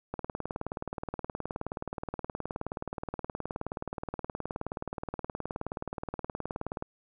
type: click train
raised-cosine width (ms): 1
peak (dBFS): -20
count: 128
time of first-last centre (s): 0.14-6.824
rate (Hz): 19
effects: none